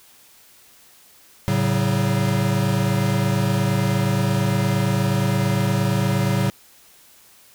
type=chord; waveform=square; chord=F# minor; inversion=first; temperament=equal with one note detuned; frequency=110 / 138.59 / 189.1 Hz; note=A2 / C#3 / F#3; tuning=0 / 0 / +38 cents; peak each=-23 dBFS; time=1.48-6.5 s; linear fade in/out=0 ms; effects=white hiss -51 dBFS RMS until 7.54 s